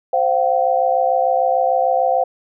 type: chord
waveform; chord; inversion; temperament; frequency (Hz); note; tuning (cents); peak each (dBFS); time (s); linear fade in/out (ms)
sine; C suspended fourth; none; equal with one note detuned; 523.3 / 698.5 / 765.2; C5 / F5 / G5; 0 / 0 / -42; -18; 0.13-2.24; 5
effects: none